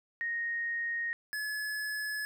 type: tone pair in turn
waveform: sine / square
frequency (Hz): 1864.7 / 1707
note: A#6 / G#6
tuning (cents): 0 / +47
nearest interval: major second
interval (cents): 153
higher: first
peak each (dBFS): -31 / -34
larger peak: first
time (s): 0.21-1.13 / 1.33-2.25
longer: neither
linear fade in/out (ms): 0
effects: none